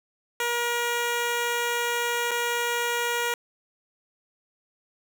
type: tone with dropouts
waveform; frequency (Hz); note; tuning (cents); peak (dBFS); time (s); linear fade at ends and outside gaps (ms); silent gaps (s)
10% pulse; 476.2; A#4; +37; -16; 0.4-3.34; 2; 2.31-2.314
effects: none

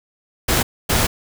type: noise bursts at uneven times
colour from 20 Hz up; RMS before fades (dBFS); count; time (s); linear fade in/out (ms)
pink; -17; 2; 0.48-0.63 / 0.89-1.07; 10
effects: none

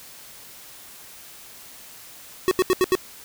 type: tone bursts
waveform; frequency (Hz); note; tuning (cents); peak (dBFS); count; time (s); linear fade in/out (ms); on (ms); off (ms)
square; 371.1; F#4; +5; -16; 5; 2.48-2.952; 0; 32; 78
effects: white hiss -44 dBFS RMS until 3.24 s

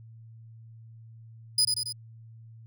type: tone with echo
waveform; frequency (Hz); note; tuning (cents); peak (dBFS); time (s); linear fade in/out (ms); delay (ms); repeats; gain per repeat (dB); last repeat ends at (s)
30% pulse; 4978; D#8; 0; -17; 1.58-1.65; 5; 92; 3; -4; 1.926
effects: added 113 Hz sine -46 dBFS peak until 2.66 s

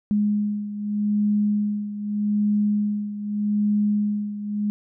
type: beating tone pair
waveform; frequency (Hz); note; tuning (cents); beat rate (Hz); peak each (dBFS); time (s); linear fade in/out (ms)
sine; 207.7 / 208.52; G#3 / G#3; 0 / +7; 0.82; -21 / -26; 0.11-4.7; 0
effects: none

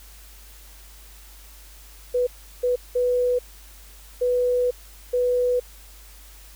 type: tone bursts at uneven times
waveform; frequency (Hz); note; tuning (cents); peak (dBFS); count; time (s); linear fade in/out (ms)
sine; 493.9; B4; 0; -18; 5; 2.14-2.27 / 2.63-2.76 / 2.95-3.39 / 4.21-4.71 / 5.13-5.6; 10
effects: added 50 Hz sine -45 dBFS peak until 6.55 s + white hiss -49 dBFS RMS until 6.55 s

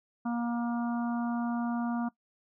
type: harmonic tone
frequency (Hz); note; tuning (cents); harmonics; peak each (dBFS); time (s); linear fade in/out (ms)
236.8; A#3; +27; 1 / 3 / 4 / 5 / 6; -29 / -39 / -41 / -43 / -45; 0.25-2.09; 10
effects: noise-tail reverb RT60 0.1 s tail -20 dB re dry

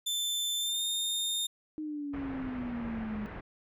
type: tone with pitch glide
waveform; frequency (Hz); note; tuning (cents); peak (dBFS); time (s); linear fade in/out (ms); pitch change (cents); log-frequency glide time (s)
sawtooth; 3540 to 3652; A7 to A#7; +10 to -36; -27; 0.06-1.47; 10; +54; 0.57-0.83
type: exponential sweep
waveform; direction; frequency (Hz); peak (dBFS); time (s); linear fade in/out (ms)
sine; down; 310.9 to 207.7; -34; 1.78-3.26; 0
type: low-pass noise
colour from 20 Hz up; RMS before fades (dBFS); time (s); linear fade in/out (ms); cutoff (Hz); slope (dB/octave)
pink; -43; 2.13-3.41; 10; 2200; 24
effects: none

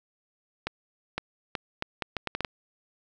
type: accelerating click train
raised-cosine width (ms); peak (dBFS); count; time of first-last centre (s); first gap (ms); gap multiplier
0.3; -13; 10; 0.67-2.448; 510; 0.73
effects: none

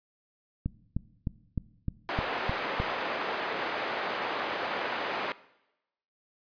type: click train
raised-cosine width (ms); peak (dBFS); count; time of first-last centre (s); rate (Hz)
5; -17; 8; 0.66-2.801; 3.27
type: band-pass noise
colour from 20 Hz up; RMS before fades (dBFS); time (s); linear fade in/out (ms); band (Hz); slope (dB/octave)
pink; -33; 2.09-5.32; 0; 480 to 2400; 12
effects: noise-tail reverb RT60 0.9 s tail -19 dB re dry + resampled to 11025 Hz

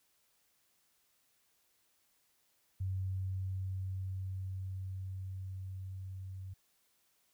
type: tone with level ramp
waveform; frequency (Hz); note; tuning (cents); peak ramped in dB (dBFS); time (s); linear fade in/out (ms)
sine; 94.6; F#2; +39; -33 to -42; 2.8-6.54; 10
effects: white hiss -74 dBFS RMS until 7.33 s

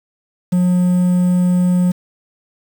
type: tone with quantisation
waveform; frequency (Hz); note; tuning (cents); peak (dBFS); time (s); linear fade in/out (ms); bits
triangle; 179.7; F3; +50; -9; 0.52-1.92; 10; 6
effects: none

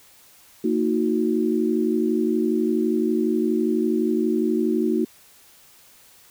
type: tone cluster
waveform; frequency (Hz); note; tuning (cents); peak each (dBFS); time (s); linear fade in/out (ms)
sine; 229 / 314.2 / 366.3; A#3 / D#4 / F#4; -31 / +17 / -17; -23; 0.64-5.05; 5
effects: white hiss -52 dBFS RMS until 6.3 s

